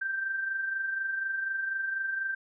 sine tone with amplitude modulation, 1568 Hz, G6, in tune, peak -27 dBFS, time 0.01-2.35 s, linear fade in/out 10 ms, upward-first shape sine, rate 24.1 Hz, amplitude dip 45%, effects none

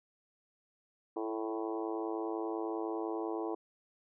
harmonic tone with a mistuned harmonic, 110 Hz, A2, in tune, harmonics 3 / 4 / 5 / 6 / 7 / 8 / 9 / 10, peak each -37 / -39 / -47 / -46 / -44 / -49 / -46 / -52 dBFS, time 1.16-3.55 s, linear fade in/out 5 ms, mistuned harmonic 3, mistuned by +22 cents, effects none

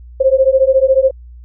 sine beating tone pair, 523.3 / 537.3 Hz, C5 / C5, 0 / +46 cents, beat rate 14 Hz, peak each -11 dBFS, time 0.2-1.11 s, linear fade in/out 10 ms, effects added 60 Hz sine -33 dBFS peak until 1.44 s

